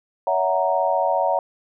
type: chord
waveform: sine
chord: F# dominant seventh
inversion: second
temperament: equal with one note detuned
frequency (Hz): 564.7 / 659.3 / 740 / 932.3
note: C#5 / E5 / F#5 / A#5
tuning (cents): +32 / 0 / 0 / 0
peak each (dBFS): -23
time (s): 0.27-1.39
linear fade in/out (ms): 2
effects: none